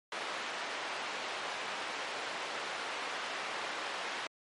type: band-pass noise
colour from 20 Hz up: pink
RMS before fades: -39 dBFS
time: 0.12-4.27 s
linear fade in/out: 2 ms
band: 640 to 3400 Hz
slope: 12 dB/octave
effects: MP3 48 kbps